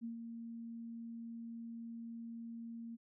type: tone with ADSR envelope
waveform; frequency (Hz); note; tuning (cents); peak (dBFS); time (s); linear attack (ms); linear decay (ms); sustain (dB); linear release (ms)
sine; 230.9; A#3; -16; -39; 0.01-2.97; 34; 120; -5; 28
effects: none